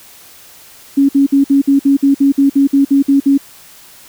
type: tone bursts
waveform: sine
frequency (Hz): 277.2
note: C#4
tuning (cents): 0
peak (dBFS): -6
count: 14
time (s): 0.97-3.378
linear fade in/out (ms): 10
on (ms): 120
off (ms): 56
effects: white hiss -40 dBFS RMS until 4.08 s